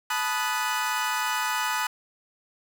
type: chord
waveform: 30% pulse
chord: B dominant seventh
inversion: third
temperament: equal with one note detuned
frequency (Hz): 868.4 / 987.8 / 1244.5 / 1480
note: A5 / B5 / D#6 / F#6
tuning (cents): -23 / 0 / 0 / 0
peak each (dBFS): -28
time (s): 0.1-1.87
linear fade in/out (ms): 5
effects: none